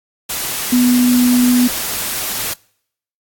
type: tone in noise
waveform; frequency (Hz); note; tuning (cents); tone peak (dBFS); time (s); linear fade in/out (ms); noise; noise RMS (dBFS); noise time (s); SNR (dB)
sine; 246.9; B3; 0; -9; 0.72-1.68; 10; white; -21; 0.29-2.54; +9
effects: noise-tail reverb RT60 0.7 s tail -26 dB re dry + AAC 64 kbps